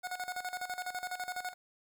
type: tone with tremolo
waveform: 25% pulse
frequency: 729 Hz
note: F#5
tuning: 26 cents flat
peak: -31 dBFS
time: 0.03-1.54 s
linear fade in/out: 20 ms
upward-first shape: square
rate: 12 Hz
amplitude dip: 75%
effects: 11-bit